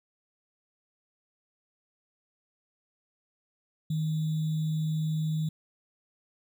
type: tone with sample-and-hold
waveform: sine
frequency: 156.8 Hz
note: D#3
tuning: 14 cents sharp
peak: -26 dBFS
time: 3.9-5.49 s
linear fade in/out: 5 ms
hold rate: 3675 Hz
effects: none